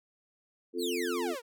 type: chord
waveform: sine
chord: F major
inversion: second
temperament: equal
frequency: 261.6 / 349.2 / 440 Hz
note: C4 / F4 / A4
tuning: 0 / 0 / 0 cents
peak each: -37 / -33 / -35 dBFS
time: 0.73-1.36 s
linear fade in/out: 50 ms
type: exponential sweep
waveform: sawtooth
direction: down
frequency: 4699 to 443.9 Hz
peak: -32 dBFS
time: 0.78-1.42 s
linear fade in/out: 50 ms
effects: none